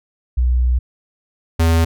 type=tone pair in turn; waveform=sine / square; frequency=61.74 / 82.41 Hz; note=B1 / E2; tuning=0 / 0 cents; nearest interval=perfect fourth; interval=500 cents; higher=second; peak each=-12 dBFS; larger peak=neither; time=0.37-0.79 / 1.59-1.85 s; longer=first; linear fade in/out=10 ms; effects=none